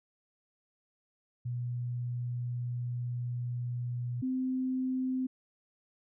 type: tone pair in turn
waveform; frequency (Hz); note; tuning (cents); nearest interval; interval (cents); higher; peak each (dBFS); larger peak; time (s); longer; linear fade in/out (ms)
sine; 121.9 / 258.3; B2 / C4; -22 / -22; octave + minor second; 1300; second; -32 / -29; second; 1.45-4.22 / 4.22-5.27; first; 10
effects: none